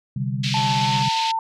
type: chord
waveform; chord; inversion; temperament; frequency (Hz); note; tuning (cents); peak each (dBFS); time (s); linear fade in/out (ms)
sine; C suspended second; none; just; 130.81 / 147.16 / 196.22; C3 / D3 / G3; 0 / +4 / +2; -24 / -28 / -28; 0.16-1.09; 5
type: band-pass noise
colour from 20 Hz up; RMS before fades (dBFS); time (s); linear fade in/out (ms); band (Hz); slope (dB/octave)
white; -27; 0.43-1.32; 10; 2400 to 4300; 24
type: tone with pitch glide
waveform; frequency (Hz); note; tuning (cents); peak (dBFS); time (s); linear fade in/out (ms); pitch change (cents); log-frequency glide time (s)
sine; 880 to 898; A5 to A5; 0 to +35; -20; 0.54-1.39; 2; +35; 0.83-0.9
type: click train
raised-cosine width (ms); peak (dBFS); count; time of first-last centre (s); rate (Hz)
0.3; -21; 87; 0.57-1.025; 189
effects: none